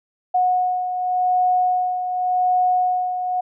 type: beating tone pair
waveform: sine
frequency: 730 / 730.88 Hz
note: F#5 / F#5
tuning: -24 / -21 cents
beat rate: 0.88 Hz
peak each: -17 / -25 dBFS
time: 0.34-3.41 s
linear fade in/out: 10 ms
effects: none